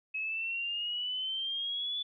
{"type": "exponential sweep", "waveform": "sine", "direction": "up", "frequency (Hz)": [2561, 3476], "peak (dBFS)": -32, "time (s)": [0.14, 2.03], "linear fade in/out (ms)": 10, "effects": []}